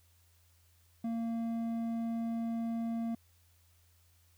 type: tone with hard clipping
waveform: sine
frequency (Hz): 229.6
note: A#3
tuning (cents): -26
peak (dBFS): -34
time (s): 1.04-3.15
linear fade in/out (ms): 5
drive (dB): 6
effects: added 85 Hz sine -65 dBFS peak until 4.37 s + white hiss -70 dBFS RMS until 4.37 s